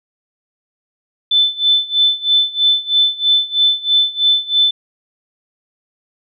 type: tone with tremolo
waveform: sine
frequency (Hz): 3520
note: A7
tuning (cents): 0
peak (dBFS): -8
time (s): 1.31-4.71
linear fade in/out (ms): 5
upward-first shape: sine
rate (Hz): 3.1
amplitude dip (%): 90
effects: none